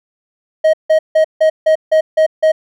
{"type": "tone bursts", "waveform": "triangle", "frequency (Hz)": 630, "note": "D#5", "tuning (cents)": 21, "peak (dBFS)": -5, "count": 8, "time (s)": [0.64, 2.52], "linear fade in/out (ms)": 10, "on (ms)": 95, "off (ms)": 160, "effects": []}